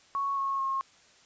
sine tone with pitch steps, 1108.7 / 1093.4 / 1078.4 Hz, C#6 / C#6 / C#6, 0 / -24 / -48 cents, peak -27 dBFS, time 0.15-0.81 s, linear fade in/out 0 ms, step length 220 ms, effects white hiss -59 dBFS RMS until 1.25 s + resampled to 16000 Hz

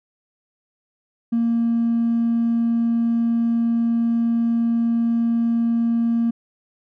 sine tone with hard clipping, 232.1 Hz, A#3, 7 cents flat, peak -17 dBFS, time 1.32-6.31 s, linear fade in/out 10 ms, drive 1 dB, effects none

